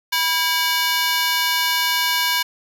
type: ring-modulated tone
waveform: 15% pulse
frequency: 1300 Hz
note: E6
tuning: 24 cents flat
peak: -8 dBFS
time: 0.12-2.43 s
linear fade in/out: 10 ms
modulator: 321 Hz
effects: none